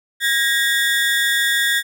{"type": "ring-modulated tone", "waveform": "30% pulse", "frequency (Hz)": 1760, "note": "A6", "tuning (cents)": 0, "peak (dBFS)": -10, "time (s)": [0.2, 1.83], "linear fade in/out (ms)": 50, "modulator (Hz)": 127, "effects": []}